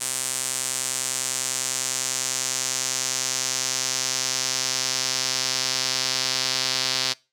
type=tone with band-pass filter sweep; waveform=sawtooth; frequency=130 Hz; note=C3; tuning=11 cents flat; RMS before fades=-26 dBFS; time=0-7.14 s; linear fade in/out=20 ms; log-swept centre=8500 to 4700 Hz; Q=2.4; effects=noise-tail reverb RT60 0.3 s tail -24 dB re dry